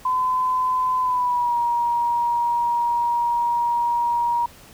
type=tone with pitch glide; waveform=sine; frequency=1017 to 948.9 Hz; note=C6 to A#5; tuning=-50 to +31 cents; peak=-18 dBFS; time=0.05-4.46 s; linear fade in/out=5 ms; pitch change=-119 cents; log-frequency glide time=1-1.58 s; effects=pink hiss -47 dBFS RMS until 4.73 s